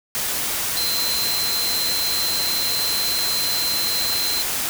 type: tone in noise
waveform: sine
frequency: 4098 Hz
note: C8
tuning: 37 cents flat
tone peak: -22 dBFS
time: 0.77-4.42 s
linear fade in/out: 0 ms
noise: white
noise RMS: -24 dBFS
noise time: 0.15-4.69 s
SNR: -1 dB
effects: none

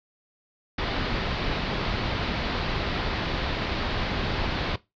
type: low-pass noise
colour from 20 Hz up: pink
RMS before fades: -28 dBFS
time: 0.78-4.76 s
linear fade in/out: 5 ms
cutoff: 4600 Hz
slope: 48 dB/octave
effects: noise-tail reverb RT60 0.2 s tail -18 dB re dry

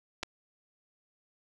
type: clicks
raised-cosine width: 0.2 ms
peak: -18 dBFS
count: 2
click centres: 0.23 / 0.233 s
effects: none

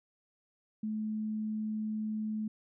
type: tone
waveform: sine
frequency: 215.7 Hz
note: A3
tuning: 34 cents flat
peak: -32 dBFS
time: 0.83-2.48 s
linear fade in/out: 5 ms
effects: none

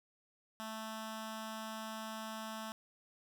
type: tone with notch filter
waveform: 10% pulse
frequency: 220 Hz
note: A3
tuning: in tune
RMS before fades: -44 dBFS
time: 0.6-2.72 s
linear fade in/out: 0 ms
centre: 440 Hz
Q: 1.4
effects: none

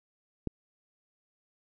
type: click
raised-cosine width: 3 ms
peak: -18 dBFS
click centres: 0.473 s
effects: none

